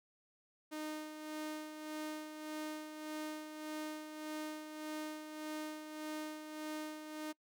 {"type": "tone with tremolo", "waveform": "sawtooth", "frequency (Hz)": 307.5, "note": "D#4", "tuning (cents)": -20, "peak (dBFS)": -36, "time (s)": [0.71, 7.33], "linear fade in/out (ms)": 20, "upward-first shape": "sine", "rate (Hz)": 1.7, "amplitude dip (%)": 55, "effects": ["noise-tail reverb RT60 0.1 s tail -24 dB re dry"]}